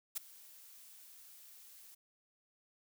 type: noise with ADSR envelope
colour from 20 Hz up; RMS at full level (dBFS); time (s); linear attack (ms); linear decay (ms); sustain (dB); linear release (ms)
blue; -35; 0.15-1.95; 22; 8; -22; 9
effects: none